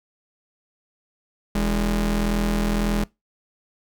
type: ring-modulated tone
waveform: 40% pulse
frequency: 123.47 Hz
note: B2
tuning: in tune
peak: -16 dBFS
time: 1.55-3.04 s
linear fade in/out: 5 ms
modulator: 82.7 Hz
effects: noise-tail reverb RT60 0.2 s tail -22 dB re dry